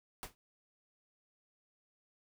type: noise with exponential decay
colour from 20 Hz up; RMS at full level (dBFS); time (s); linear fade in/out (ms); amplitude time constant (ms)
pink; -39; 0.23-0.35; 0; 25
effects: none